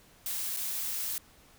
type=noise with dropouts; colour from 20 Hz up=blue; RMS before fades=-34 dBFS; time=0.26-1.18 s; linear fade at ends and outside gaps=1 ms; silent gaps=0.565-0.57 s; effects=pink hiss -59 dBFS RMS until 1.58 s